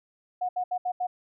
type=tone bursts at uneven times; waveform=sine; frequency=727 Hz; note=F#5; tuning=31 cents flat; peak=-25 dBFS; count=5; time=0.41-0.49 / 0.56-0.64 / 0.71-0.78 / 0.85-0.92 / 1-1.07 s; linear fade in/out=10 ms; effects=none